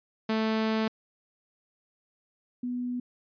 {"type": "tone pair in turn", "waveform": ["sawtooth", "sine"], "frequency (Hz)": [220, 246.5], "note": ["A3", "B3"], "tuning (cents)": [0, -3], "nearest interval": "major second", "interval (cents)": 197, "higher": "second", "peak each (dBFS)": [-21, -29], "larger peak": "first", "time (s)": [[0.29, 0.88], [2.63, 3]], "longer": "first", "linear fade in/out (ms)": 5, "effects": ["resampled to 11025 Hz"]}